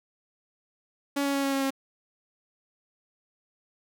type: tone with pitch steps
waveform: sawtooth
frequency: 281.5 / 279.2 / 277 / 274.8 / 272.5 / 270.3 Hz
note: C#4 / C#4 / C#4 / C#4 / C#4 / C#4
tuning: +27 / +13 / -1 / -15 / -29 / -44 cents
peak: -21 dBFS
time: 1.16-1.706 s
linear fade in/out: 10 ms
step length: 91 ms
effects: none